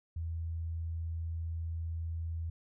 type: tone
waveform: sine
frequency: 82.41 Hz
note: E2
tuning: in tune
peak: -34 dBFS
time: 0.16-2.5 s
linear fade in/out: 5 ms
effects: none